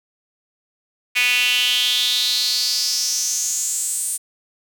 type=tone with high-pass filter sweep; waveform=sawtooth; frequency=246.9 Hz; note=B3; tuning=in tune; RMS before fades=-20 dBFS; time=1.15-4.18 s; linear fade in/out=20 ms; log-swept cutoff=2400 to 9000 Hz; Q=5.8; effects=none